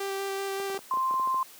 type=tone with vibrato; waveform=sawtooth; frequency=392 Hz; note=G4; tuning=in tune; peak=-26 dBFS; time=0-0.78 s; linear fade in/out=5 ms; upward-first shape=square; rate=5.2 Hz; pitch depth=8 cents each way
type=clicks; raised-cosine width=1 ms; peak=-27 dBFS; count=11; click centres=0.6 / 0.7 / 0.746 / 0.79 / 0.938 / 0.972 / 1.11 / 1.14 / 1.197 / 1.274 / 1.344 s
type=tone; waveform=sine; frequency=1046.5 Hz; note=C6; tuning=in tune; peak=-24 dBFS; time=0.91-1.43 s; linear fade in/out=2 ms
effects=white hiss -50 dBFS RMS until 1.59 s + high-pass 200 Hz 12 dB/octave